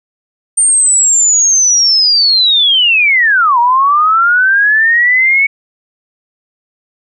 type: linear two-way sweep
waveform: sine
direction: down then up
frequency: 8870 to 932.3 to 2234 Hz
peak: -6 dBFS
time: 0.57-5.47 s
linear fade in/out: 10 ms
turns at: 3.59 s
effects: none